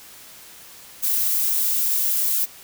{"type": "noise", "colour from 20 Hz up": "violet", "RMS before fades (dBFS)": -21, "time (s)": [1.02, 2.46], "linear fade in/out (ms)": 20, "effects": ["white hiss -44 dBFS RMS until 2.63 s"]}